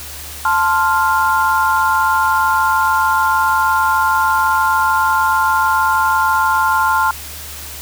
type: chord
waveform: sine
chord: F major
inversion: first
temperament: equal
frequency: 880 / 1046.5 / 1396.9 Hz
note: A5 / C6 / F6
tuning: 0 / 0 / 0 cents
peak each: -16 dBFS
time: 0.45-7.11 s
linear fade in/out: 2 ms
effects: added 74 Hz sine -35 dBFS peak until 7.81 s + white hiss -31 dBFS RMS until 7.81 s